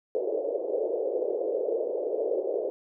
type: band-pass noise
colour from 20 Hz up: white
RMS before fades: -29 dBFS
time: 0.15-2.7 s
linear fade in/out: 0 ms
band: 390 to 550 Hz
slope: 48 dB/octave
effects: none